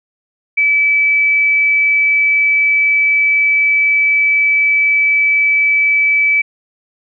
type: tone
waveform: sine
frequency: 2302 Hz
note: D7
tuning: 35 cents flat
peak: -9 dBFS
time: 0.57-6.42 s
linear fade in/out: 10 ms
effects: none